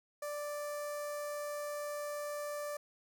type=tone with notch filter; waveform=sawtooth; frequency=587.3 Hz; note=D5; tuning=in tune; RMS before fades=-40 dBFS; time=0.22-2.77 s; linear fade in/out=5 ms; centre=3200 Hz; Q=0.76; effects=none